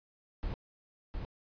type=noise with echo; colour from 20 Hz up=brown; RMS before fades=-35 dBFS; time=0.43-0.54 s; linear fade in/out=0 ms; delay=710 ms; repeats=1; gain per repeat=-3 dB; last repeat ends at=1.25 s; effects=resampled to 11025 Hz